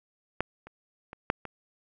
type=clicks; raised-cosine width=0.5 ms; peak=-11 / -30 / -26 / -8 / -23 dBFS; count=5; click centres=0.406 / 0.67 / 1.131 / 1.301 / 1.453 s; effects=none